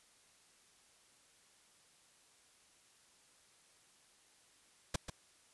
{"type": "noise with echo", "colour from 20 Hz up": "pink", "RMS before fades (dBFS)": -34, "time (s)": [4.94, 4.96], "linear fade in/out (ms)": 5, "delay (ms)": 140, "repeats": 1, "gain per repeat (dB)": -9, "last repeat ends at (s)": 5.1, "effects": ["white hiss -67 dBFS RMS until 5.53 s", "resampled to 24000 Hz"]}